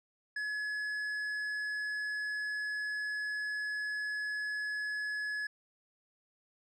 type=tone with tanh clipping; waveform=triangle; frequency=1698 Hz; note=G#6; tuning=38 cents sharp; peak=-35 dBFS; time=0.36-5.47 s; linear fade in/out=5 ms; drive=11 dB; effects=none